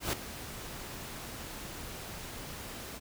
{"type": "noise with ADSR envelope", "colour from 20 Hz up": "pink", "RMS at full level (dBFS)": -30, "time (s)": [0, 3], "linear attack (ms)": 130, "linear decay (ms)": 4, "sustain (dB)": -13, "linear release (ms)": 32, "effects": []}